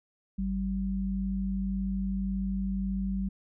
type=tone pair together; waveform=sine; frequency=50.89 / 192.7 Hz; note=G#1 / G3; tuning=-34 / -29 cents; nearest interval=octave + major seventh; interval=2305 cents; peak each=-33 / -29 dBFS; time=0.38-3.29 s; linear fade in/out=10 ms; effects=none